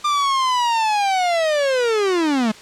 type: linear sweep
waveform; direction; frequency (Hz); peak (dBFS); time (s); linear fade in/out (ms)
45% pulse; down; 1200 to 207.7; -16; 0.04-2.52; 10
effects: white hiss -41 dBFS RMS until 2.61 s + low-pass 6000 Hz 12 dB/octave